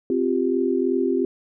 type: chord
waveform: sine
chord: C suspended fourth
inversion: none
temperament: equal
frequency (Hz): 261.6 / 349.2 / 392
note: C4 / F4 / G4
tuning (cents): 0 / 0 / 0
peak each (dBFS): -23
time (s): 0.1-1.25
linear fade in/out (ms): 2
effects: none